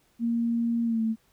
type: tone with pitch glide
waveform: sine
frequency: 233.1 to 222.8 Hz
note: A#3 to A3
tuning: 0 to +22 cents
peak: -23 dBFS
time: 0.19-1.16 s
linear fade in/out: 50 ms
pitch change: -78 cents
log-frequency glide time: 0.84-1.02 s
effects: pink hiss -66 dBFS RMS until 1.32 s